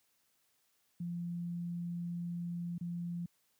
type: tone with dropouts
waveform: sine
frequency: 172.7 Hz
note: F3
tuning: 19 cents flat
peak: -36 dBFS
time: 1-3.26 s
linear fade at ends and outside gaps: 5 ms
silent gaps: 2.781-2.809 s
effects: white hiss -75 dBFS RMS until 3.59 s + high-pass 60 Hz 12 dB/octave